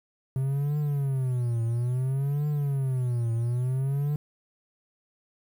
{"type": "tone with vibrato", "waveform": "triangle", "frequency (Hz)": 130.81, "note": "C3", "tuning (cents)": 0, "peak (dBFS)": -22, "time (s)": [0.36, 4.16], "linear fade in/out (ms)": 2, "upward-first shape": "triangle", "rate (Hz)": 0.59, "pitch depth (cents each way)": 240, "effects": ["9-bit"]}